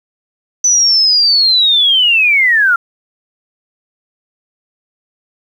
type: linear sweep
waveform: sine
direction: down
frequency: 6030 to 1353 Hz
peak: -7 dBFS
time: 0.64-2.76 s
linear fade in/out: 5 ms
effects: 7-bit